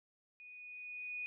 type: tone with level ramp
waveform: sine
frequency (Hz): 2474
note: D#7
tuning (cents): -10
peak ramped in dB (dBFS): -52 to -38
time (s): 0.4-1.26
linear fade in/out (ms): 0
effects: none